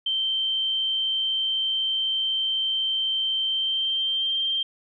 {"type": "tone with pitch glide", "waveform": "sine", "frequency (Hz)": [3122, 3160], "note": ["G7", "G7"], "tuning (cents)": [-8, 13], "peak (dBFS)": -22, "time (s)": [0.06, 4.63], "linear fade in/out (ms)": 5, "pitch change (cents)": 21, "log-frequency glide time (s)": [3.47, 4.34], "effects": []}